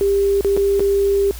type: tone with dropouts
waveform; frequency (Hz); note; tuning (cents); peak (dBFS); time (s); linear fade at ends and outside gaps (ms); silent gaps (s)
sine; 397.3; G4; +23; -13; 0.01-1.31; 0; 0.409-0.447 / 0.566-0.574 / 0.795-0.804
effects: added 60 Hz sine -30 dBFS peak until 1.39 s + white hiss -38 dBFS RMS until 1.39 s

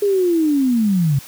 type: linear sweep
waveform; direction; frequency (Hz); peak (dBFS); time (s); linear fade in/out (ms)
sine; down; 414.4 to 130; -13; 0.02-1.19; 5
effects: white hiss -39 dBFS RMS until 1.27 s

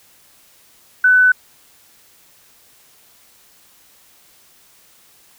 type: tone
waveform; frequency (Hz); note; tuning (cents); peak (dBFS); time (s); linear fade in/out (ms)
sine; 1500; F#6; +23; -8; 1.04-1.32; 5
effects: white hiss -51 dBFS RMS until 5.38 s

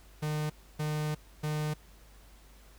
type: tone bursts at uneven times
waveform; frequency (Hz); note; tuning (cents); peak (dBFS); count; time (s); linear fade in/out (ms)
45% pulse; 152; D#3; -40; -30; 3; 0.22-0.5 / 0.79-1.15 / 1.43-1.74; 10
effects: added 50 Hz sine -54 dBFS peak until 2.78 s + pink hiss -60 dBFS RMS until 2.78 s

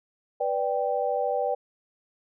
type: chord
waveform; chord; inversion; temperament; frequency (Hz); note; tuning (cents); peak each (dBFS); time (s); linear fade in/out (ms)
sine; G major; first; equal; 493.9 / 587.3 / 784; B4 / D5 / G5; 0 / 0 / 0; -28; 0.4-1.55; 10
effects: none

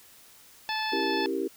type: harmonic tone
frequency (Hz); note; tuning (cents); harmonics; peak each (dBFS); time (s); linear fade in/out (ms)
871; A5; -18; 1 / 2 / 3 / 4 / 5 / 6; -31 / -34 / -36 / -37 / -38 / -39; 0.69-1.26; 0
type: chord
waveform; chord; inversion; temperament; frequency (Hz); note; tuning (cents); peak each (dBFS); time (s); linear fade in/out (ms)
sine; C# diminished seventh; none; equal with one note detuned; 273.5 / 329.6 / 392 / 466.2; C#4 / E4 / G4 / Bb4; -23 / 0 / 0 / 0; -34 / -32 / -30 / -35; 0.92-1.48; 10
effects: white hiss -54 dBFS RMS until 1.56 s

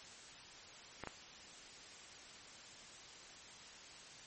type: clicks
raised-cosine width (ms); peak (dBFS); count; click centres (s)
0.5; -27; 2; 1.037 / 1.073
effects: white hiss -55 dBFS RMS until 4.26 s + MP3 32 kbps

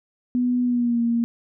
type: tone with pitch glide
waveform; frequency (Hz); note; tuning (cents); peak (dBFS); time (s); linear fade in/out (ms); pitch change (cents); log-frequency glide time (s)
sine; 246.9 to 233.9; B3 to A#3; 0 to +6; -18; 0.35-1.24; 0; -94; 0.64-1.01
effects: none

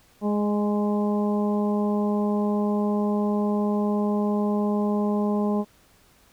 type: harmonic tone with a mistuned harmonic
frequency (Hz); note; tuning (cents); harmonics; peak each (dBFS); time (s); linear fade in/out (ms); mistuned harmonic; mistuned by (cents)
207.7; G#3; 0; 1 / 2 / 3 / 4 / 5; -22 / -28 / -32 / -34 / -36; 0.21-5.65; 50; 3; -16
effects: pink hiss -58 dBFS RMS until 6.32 s

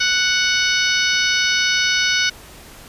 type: harmonic tone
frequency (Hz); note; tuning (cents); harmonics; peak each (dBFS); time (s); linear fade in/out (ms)
740; F#5; 0; 2 / 3 / 4 / 5 / 6 / 7 / 8; -20 / -22 / -23 / -24 / -25 / -25 / -26; 0-2.3; 10
effects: pink hiss -41 dBFS RMS until 2.88 s + resampled to 32000 Hz

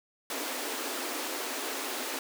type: high-pass noise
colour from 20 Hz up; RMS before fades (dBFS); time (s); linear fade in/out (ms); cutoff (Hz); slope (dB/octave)
pink; -35; 0.3-2.19; 2; 250; 96
effects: none

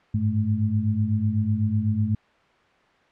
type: tone cluster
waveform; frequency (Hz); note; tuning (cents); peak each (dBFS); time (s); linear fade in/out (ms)
sine; 100.4 / 108.4 / 216.1; G2 / A2 / A3; +42 / -25 / -31; -24 / -25 / -25; 0.14-2.15; 5
effects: white hiss -58 dBFS RMS until 3.11 s + low-pass 2000 Hz 12 dB/octave

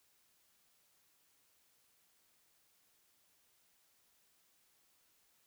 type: silence
effects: white hiss -73 dBFS RMS until 5.46 s

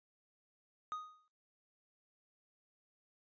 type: tone with exponential decay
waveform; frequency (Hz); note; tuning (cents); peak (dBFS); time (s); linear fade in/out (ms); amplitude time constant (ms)
triangle; 1244.5; D#6; 0; -34; 0.92-1.28; 0; 77
effects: noise-tail reverb RT60 0.5 s tail -26 dB re dry + resampled to 16000 Hz

